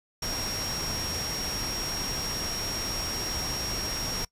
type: tone in noise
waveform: sine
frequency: 5588 Hz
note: F8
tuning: in tune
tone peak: -32 dBFS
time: 0.22-4.25 s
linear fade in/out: 5 ms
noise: pink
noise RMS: -34 dBFS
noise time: 0.22-4.25 s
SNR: -1 dB
effects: noise-tail reverb RT60 0.1 s tail -23 dB re dry + resampled to 32000 Hz